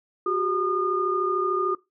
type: tone cluster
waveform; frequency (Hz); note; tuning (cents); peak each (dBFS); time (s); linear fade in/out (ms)
sine; 367 / 400.4 / 1218; F#4 / G4 / D#6; -14 / +37 / -37; -25 / -30 / -25; 0.26-1.75; 5
effects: noise-tail reverb RT60 0.2 s tail -19 dB re dry